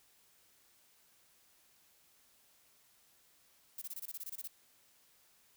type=noise bursts; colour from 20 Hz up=violet; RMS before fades=-43 dBFS; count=12; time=3.78-4.477 s; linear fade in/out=5 ms; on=37 ms; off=23 ms; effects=white hiss -68 dBFS RMS until 5.56 s